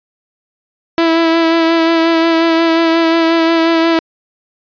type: tone with vibrato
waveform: sawtooth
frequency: 329.6 Hz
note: E4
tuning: in tune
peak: -5 dBFS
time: 0.98-3.99 s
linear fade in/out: 0 ms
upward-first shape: sine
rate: 5.6 Hz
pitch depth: 21 cents each way
effects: resampled to 11025 Hz

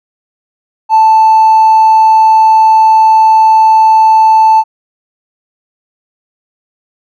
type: tone with hard clipping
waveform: sine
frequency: 880 Hz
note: A5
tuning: in tune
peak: -3 dBFS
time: 0.89-4.64 s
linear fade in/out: 50 ms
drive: 1 dB
effects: none

